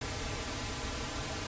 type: noise with comb filter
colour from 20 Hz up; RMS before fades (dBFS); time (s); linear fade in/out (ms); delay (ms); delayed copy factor
pink; -37; 0.01-1.47; 5; 5.5; -0.85
effects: resampled to 16000 Hz